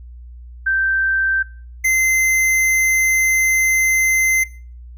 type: tone pair in turn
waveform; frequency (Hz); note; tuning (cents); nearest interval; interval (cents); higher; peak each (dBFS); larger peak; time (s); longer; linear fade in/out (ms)
sine / square; 1561 / 2070; G6 / C7; -8 / -19; perfect fourth; 489; second; -14; neither; 0.66-1.43 / 1.84-4.44; second; 10
effects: noise-tail reverb RT60 0.4 s tail -20 dB re dry + added 60 Hz sine -34 dBFS peak until 4.97 s